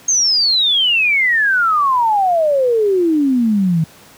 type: exponential sweep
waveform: sine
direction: down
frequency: 6490 to 155.56 Hz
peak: -11 dBFS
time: 0.08-3.84 s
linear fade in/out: 5 ms
effects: pink hiss -43 dBFS RMS until 4.17 s + high-pass 100 Hz 12 dB/octave